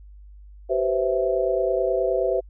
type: chord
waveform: sine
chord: C major seventh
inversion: second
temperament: equal with one note detuned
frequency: 384.6 / 493.9 / 523.3 / 659.3 Hz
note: G4 / B4 / C5 / E5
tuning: -33 / 0 / 0 / 0 cents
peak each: -25 / -27 / -24 / -25 dBFS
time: 0.69-2.41 s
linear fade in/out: 20 ms
effects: added 50 Hz sine -42 dBFS peak until 2.49 s